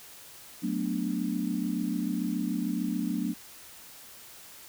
sine chord, B minor seventh, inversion second, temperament equal, 185 / 220 / 246.9 / 293.7 Hz, F#3 / A3 / B3 / D4, 0 / 0 / 0 / 0 cents, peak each -33 dBFS, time 0.62-3.34 s, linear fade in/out 20 ms, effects white hiss -49 dBFS RMS until 4.68 s

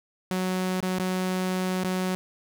sawtooth tone with dropouts, 185 Hz, F#3, in tune, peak -21 dBFS, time 0.31-2.15 s, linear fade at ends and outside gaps 0 ms, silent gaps 0.804-0.827 / 0.986-0.997 / 1.836-1.845 s, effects none

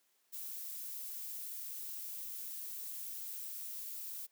violet noise, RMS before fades -44 dBFS, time 0.32-4.27 s, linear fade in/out 20 ms, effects white hiss -75 dBFS RMS until 4.31 s + high-pass 200 Hz 12 dB/octave

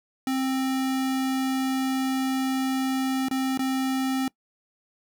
square tone with dropouts, 263.7 Hz, C4, 14 cents sharp, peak -24 dBFS, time 0.27-4.28 s, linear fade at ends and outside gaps 2 ms, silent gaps 3.285-3.311 / 3.575-3.592 s, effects noise-tail reverb RT60 0.1 s tail -23 dB re dry

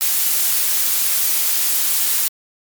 blue noise, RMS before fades -17 dBFS, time 0.01-2.28 s, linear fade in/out 0 ms, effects MP3 96 kbps

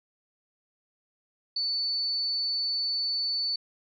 sine tone, 4490 Hz, C#8, 21 cents sharp, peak -26 dBFS, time 1.56-3.56 s, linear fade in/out 5 ms, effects none

